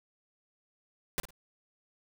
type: noise with echo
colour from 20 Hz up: pink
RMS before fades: -30 dBFS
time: 1.18-1.2 s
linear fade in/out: 0 ms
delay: 53 ms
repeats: 2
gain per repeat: -14 dB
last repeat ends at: 1.306 s
effects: none